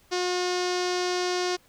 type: tone with low-pass filter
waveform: sawtooth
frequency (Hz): 360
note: F#4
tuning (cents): -47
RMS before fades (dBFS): -27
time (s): 0.11-1.57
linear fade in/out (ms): 20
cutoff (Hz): 5400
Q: 3
effects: pink hiss -60 dBFS RMS until 1.68 s